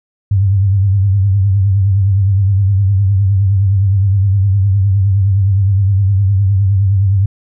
sine tone with vibrato, 98 Hz, G2, in tune, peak -8 dBFS, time 0.31-7.26 s, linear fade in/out 5 ms, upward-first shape triangle, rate 9.7 Hz, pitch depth 100 cents each way, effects none

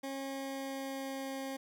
20% pulse tone with pitch glide, 271.7 to 268.9 Hz, C#4 to C4, -35 to +47 cents, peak -33 dBFS, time 0.03-1.57 s, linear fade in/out 10 ms, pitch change -18 cents, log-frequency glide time 0.21-1.42 s, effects none

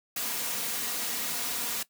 white noise with comb filter, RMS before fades -32 dBFS, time 0.16-1.83 s, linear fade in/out 5 ms, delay 4.2 ms, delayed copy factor +0.55, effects noise-tail reverb RT60 0.1 s tail -17 dB re dry + high-pass 100 Hz 12 dB/octave

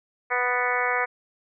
harmonic tone with a mistuned harmonic, 246.9 Hz, B3, in tune, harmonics 2 / 3 / 4 / 5 / 6 / 7 / 8 / 9, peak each -30 / -30 / -30 / -30 / -30 / -30 / -30 / -30 dBFS, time 0.3-1.06 s, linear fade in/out 20 ms, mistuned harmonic 7, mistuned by +23 cents, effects none

